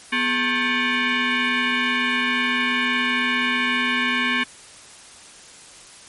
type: tone with frequency modulation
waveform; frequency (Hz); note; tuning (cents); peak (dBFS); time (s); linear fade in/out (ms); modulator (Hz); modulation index
sine; 246.9; B3; 0; -18; 0.12-4.44; 10; 664; 4.1
effects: white hiss -44 dBFS RMS until 6.08 s + MP3 48 kbps